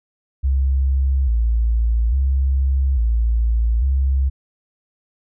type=tone with vibrato; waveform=sine; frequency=61.74 Hz; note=B1; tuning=in tune; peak=-14 dBFS; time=0.43-4.3 s; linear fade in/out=20 ms; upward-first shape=square; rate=0.59 Hz; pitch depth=140 cents each way; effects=none